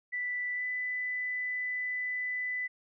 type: tone with pitch glide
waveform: sine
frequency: 1977 to 1996.5 Hz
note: B6 to B6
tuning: +1 to +18 cents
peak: -31 dBFS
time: 0.12-2.68 s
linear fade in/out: 20 ms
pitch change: +17 cents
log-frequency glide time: 0.54-0.64 s
effects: none